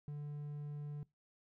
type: tone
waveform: triangle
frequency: 146.83 Hz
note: D3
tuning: in tune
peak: -39 dBFS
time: 0.08-1.03 s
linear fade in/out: 0 ms
effects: noise-tail reverb RT60 0.2 s tail -22 dB re dry